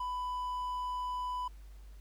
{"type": "tone", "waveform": "triangle", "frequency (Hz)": 996, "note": "B5", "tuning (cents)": 14, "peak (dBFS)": -32, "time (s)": [0, 1.48], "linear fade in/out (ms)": 5, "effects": ["added 50 Hz sine -48 dBFS peak until 2 s", "pink hiss -66 dBFS RMS until 2 s"]}